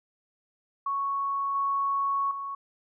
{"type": "tone with level steps", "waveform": "sine", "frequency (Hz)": 1108.7, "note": "C#6", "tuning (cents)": 0, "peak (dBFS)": [-26, -24, -32], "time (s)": [0.86, 2.55], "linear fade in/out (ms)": 5, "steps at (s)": [1.55, 2.31], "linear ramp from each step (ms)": 2, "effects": []}